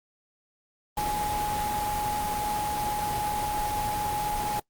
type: tone in noise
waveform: sine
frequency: 837 Hz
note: G#5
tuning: 13 cents sharp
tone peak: -27 dBFS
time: 0.97-4.6 s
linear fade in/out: 5 ms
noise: pink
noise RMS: -33 dBFS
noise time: 0.97-4.6 s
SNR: +3 dB
effects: noise-tail reverb RT60 0.1 s tail -23 dB re dry + Opus 24 kbps